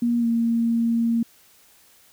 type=tone with pitch glide; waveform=sine; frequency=237.3 to 231.5 Hz; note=A#3 to A#3; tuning=+31 to -12 cents; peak=-18 dBFS; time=0.02-1.23 s; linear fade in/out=5 ms; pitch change=-43 cents; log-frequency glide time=0.19-0.26 s; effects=white hiss -55 dBFS RMS until 2.12 s